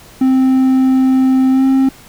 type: tone with pitch glide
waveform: triangle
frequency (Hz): 261.6 to 266.3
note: C4 to C4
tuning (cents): 0 to +31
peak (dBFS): -6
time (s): 0.21-1.89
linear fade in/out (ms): 5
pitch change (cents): +31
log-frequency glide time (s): 1.5-1.65
effects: pink hiss -40 dBFS RMS until 2.08 s